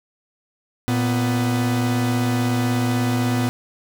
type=tone pair together; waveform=45% pulse; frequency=116.49 / 249.2 Hz; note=A#2 / B3; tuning=-1 / +16 cents; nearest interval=octave + minor second; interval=1317 cents; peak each=-21 dBFS; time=0.88-3.49 s; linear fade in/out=0 ms; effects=none